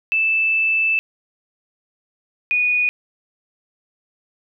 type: tone pair in turn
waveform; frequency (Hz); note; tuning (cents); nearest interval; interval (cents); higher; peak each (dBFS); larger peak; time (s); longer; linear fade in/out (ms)
sine; 2637 / 2467; E7 / D#7; 0 / -15; minor second; 115; first; -15; neither; 0.12-0.99 / 2.51-2.89; first; 0
effects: none